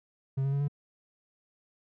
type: tone with pitch steps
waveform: triangle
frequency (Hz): 134.7 / 137.61 / 140.58 / 143.62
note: C#3 / C#3 / C#3 / D3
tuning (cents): -49 / -12 / +25 / -38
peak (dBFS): -24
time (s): 0.37-0.682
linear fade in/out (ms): 10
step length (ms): 78
effects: none